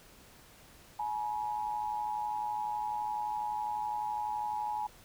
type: tone pair together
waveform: sine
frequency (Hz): 846.1 / 958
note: G#5 / A#5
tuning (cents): +32 / +47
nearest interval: major second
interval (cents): 215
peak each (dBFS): -33 / -38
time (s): 0.99-4.87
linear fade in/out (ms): 5
effects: pink hiss -57 dBFS RMS until 5.04 s